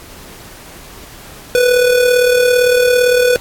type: tone with amplitude modulation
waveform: square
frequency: 493.9 Hz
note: B4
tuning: in tune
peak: -7 dBFS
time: 1.55-3.36 s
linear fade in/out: 0 ms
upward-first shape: sine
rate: 37.7 Hz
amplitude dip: 50%
effects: pink hiss -36 dBFS RMS until 3.4 s + AAC 64 kbps